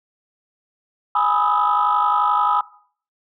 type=chord; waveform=sine; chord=E major seventh; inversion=first; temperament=equal with one note detuned; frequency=830.6 / 987.8 / 1244.5 / 1295.9 Hz; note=G#5 / B5 / D#6 / E6; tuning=0 / 0 / 0 / -30 cents; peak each=-20 dBFS; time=1.15-2.61 s; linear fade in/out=5 ms; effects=noise-tail reverb RT60 0.5 s tail -18 dB re dry + tanh soft clip ceiling -8 dBFS